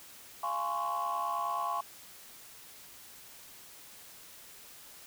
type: chord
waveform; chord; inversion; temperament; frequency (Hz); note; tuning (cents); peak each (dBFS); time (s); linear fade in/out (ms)
sine; Db major seventh; first; just; 693 / 831.5 / 1039.4 / 1108.7; F5 / Ab5 / C6 / Db6; -14 / +2 / -12 / 0; -37 / -37 / -35 / -33; 0.43-1.81; 5
effects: tanh soft clip ceiling -25 dBFS + white hiss -52 dBFS RMS until 5.06 s